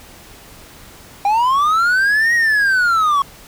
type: linear two-way sweep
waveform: triangle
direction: up then down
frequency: 788 to 1900 to 1095 Hz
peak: -10 dBFS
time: 1.25-3.22 s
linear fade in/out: 2 ms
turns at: 2.34 s
effects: pink hiss -41 dBFS RMS until 3.47 s